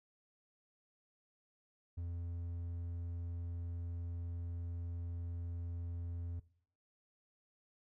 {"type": "tone", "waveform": "triangle", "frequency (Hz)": 85.8, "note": "F2", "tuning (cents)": -30, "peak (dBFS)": -37, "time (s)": [1.97, 6.4], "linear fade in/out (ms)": 10, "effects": ["noise-tail reverb RT60 0.6 s tail -19 dB re dry"]}